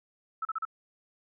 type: tone bursts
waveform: sine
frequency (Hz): 1310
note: E6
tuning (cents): -11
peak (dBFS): -29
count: 4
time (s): 0.42-0.652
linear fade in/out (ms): 5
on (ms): 31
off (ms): 36
effects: none